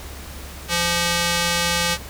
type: tone with band-pass filter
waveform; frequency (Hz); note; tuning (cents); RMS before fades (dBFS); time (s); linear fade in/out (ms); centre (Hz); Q
square; 172.3; F3; -23; -21; 0.68-1.98; 50; 4800; 0.58
effects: added 69 Hz sine -36 dBFS peak until 2.09 s + pink hiss -38 dBFS RMS until 2.09 s